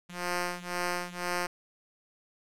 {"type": "ring-modulated tone", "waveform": "5% pulse", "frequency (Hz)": 177, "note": "F3", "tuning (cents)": 23, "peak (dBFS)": -17, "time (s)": [0.09, 1.47], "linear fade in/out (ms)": 10, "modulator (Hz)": 176, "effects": ["low-pass 12000 Hz 12 dB/octave"]}